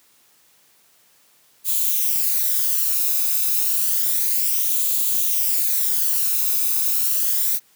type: noise with flanger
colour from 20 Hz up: violet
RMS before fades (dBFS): -20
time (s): 1.64-7.6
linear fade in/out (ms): 50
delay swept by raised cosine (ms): 0.27 to 0.8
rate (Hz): 0.3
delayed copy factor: +0.5
effects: white hiss -57 dBFS RMS until 7.75 s + high-pass 100 Hz 12 dB/octave